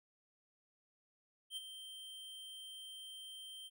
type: tone with ADSR envelope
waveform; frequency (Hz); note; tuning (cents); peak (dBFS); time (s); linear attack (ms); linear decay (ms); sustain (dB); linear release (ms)
square; 3136; G7; 0; -40; 1.5-3.7; 66; 27; -9; 36
effects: none